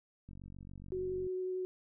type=click train; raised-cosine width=5 ms; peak=-38 dBFS; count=47; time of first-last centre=0.29-1.267 s; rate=47.1 Hz
type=tone with vibrato; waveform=sine; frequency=370 Hz; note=F#4; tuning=in tune; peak=-34 dBFS; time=0.92-1.65 s; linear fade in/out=0 ms; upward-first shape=sine; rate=11 Hz; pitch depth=8 cents each way
effects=none